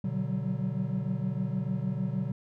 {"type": "chord", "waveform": "triangle", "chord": "G major seventh", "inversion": "first", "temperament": "equal with one note detuned", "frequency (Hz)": [123.47, 146.83, 185, 191.52], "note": ["B2", "D3", "F#3", "G3"], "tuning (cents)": [0, 0, 0, -40], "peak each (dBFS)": -32, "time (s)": [0.04, 2.32], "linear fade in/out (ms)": 5, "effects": []}